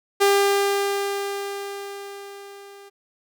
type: tone with level ramp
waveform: sawtooth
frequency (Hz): 399.5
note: G4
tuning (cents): +33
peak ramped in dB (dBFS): -10 to -39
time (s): 0.2-2.9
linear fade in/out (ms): 20
effects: none